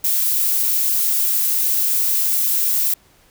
violet noise, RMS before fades -18 dBFS, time 0.04-2.94 s, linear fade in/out 5 ms, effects pink hiss -54 dBFS RMS until 3.3 s

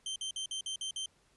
sawtooth tone bursts, 3124 Hz, G7, 7 cents flat, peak -32 dBFS, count 7, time 0.06-1.059 s, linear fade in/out 2 ms, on 99 ms, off 51 ms, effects pink hiss -69 dBFS RMS until 1.36 s + resampled to 24000 Hz

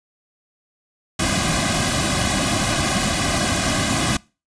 pink noise with comb filter, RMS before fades -20 dBFS, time 1.19-4.17 s, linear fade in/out 5 ms, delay 2.2 ms, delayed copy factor -1, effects noise-tail reverb RT60 0.3 s tail -23 dB re dry + resampled to 22050 Hz

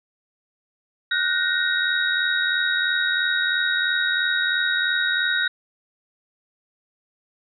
sine tone cluster, 1449 / 1532 / 1864 / 3788 Hz, F#6 / G6 / A#6 / A#7, -37 / -40 / -1 / +27 cents, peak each -24 / -24 / -27 / -25 dBFS, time 1.11-5.48 s, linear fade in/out 5 ms, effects none

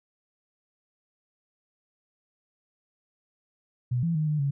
sine tone with pitch steps, 123.4 / 167.6 / 154.5 / 151.2 / 140.1 Hz, B2 / E3 / D#3 / D#3 / C#3, -1 / +29 / -12 / -49 / +19 cents, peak -23 dBFS, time 3.91-4.51 s, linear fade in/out 10 ms, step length 120 ms, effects none

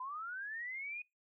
sine linear sweep, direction up, 991 to 2489 Hz, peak -40 dBFS, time 0-1.02 s, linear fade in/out 5 ms, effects noise-tail reverb RT60 0.2 s tail -23 dB re dry

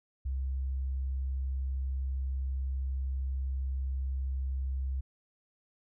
sine tone, 66.2 Hz, C2, 21 cents sharp, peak -30 dBFS, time 0.25-5.01 s, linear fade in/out 10 ms, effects none

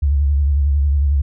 sine tone with vibrato, 71.1 Hz, C#2, 45 cents sharp, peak -12 dBFS, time 0.02-1.22 s, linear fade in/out 10 ms, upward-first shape sine, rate 11 Hz, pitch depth 76 cents each way, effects none

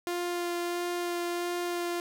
sawtooth tone with vibrato, 349.2 Hz, F4, in tune, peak -26 dBFS, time 0.07-2 s, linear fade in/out 0 ms, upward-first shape sine, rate 1.5 Hz, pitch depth 10 cents each way, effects none

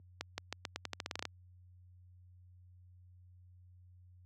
accelerating click train, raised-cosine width 0.2 ms, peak -20 dBFS, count 14, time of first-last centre 0.21-1.253 s, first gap 170 ms, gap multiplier 0.86, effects added 90 Hz sine -43 dBFS peak until 4.25 s + high-pass 200 Hz 12 dB/octave

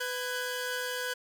sawtooth tone cluster, 499.1 / 1500 / 1646 Hz, B4 / F#6 / G#6, +18 / +23 / -16 cents, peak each -32 / -34 / -33 dBFS, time 0-1.14 s, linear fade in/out 10 ms, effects none

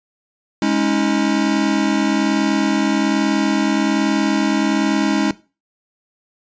square chord, Ab suspended fourth, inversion none, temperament equal with one note detuned, 207.7 / 277.2 / 318.4 Hz, Ab3 / Db4 / Eb4, 0 / 0 / +40 cents, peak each -20 dBFS, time 0.62-5.31 s, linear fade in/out 2 ms, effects noise-tail reverb RT60 0.3 s tail -17 dB re dry + resampled to 16000 Hz

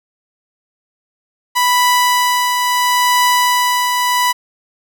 sawtooth tone with tremolo, 987.8 Hz, B5, in tune, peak -6 dBFS, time 1.55-4.33 s, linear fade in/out 20 ms, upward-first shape triangle, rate 0.74 Hz, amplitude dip 40%, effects none

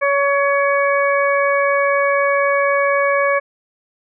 harmonic tone, 562 Hz, C#5, 24 cents sharp, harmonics 1 / 2 / 3 / 4, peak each -16 / -19 / -21 / -22 dBFS, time 0.01-3.4 s, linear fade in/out 20 ms, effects none

